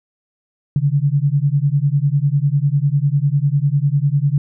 sine beating tone pair, 137.9 / 147.9 Hz, C#3 / D3, -9 / +13 cents, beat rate 10 Hz, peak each -16 dBFS, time 0.76-4.38 s, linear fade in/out 2 ms, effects none

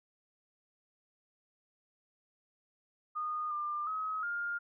sine tone with pitch steps, 1228 / 1196 / 1274 / 1409 Hz, D#6 / D6 / D#6 / F6, -23 / +31 / +41 / +15 cents, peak -33 dBFS, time 3.15-4.59 s, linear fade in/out 20 ms, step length 360 ms, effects none

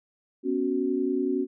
sine chord, B suspended second, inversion none, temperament just, 246.9 / 277.8 / 370.4 Hz, B3 / C#4 / F#4, 0 / +4 / +2 cents, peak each -30 / -27 / -27 dBFS, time 0.43-1.47 s, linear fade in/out 50 ms, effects none

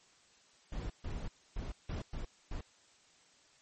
brown noise bursts at uneven times, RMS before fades -39 dBFS, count 6, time 0.72-0.9 / 1.04-1.28 / 1.56-1.72 / 1.89-2.02 / 2.13-2.25 / 2.51-2.61 s, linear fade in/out 5 ms, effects white hiss -65 dBFS RMS until 3.61 s + MP3 32 kbps

